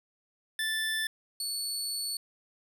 25% pulse tone pair in turn, 1760 / 4435 Hz, A6 / C#8, 0 / 0 cents, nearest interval octave + major third, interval 1600 cents, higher second, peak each -25 / -27 dBFS, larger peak first, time 0.59-1.07 / 1.4-2.17 s, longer second, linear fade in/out 2 ms, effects none

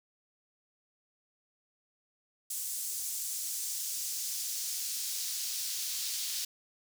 pink noise with high-pass filter sweep, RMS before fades -36 dBFS, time 2.5-6.45 s, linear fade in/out 5 ms, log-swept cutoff 7700 to 4400 Hz, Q 1.3, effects none

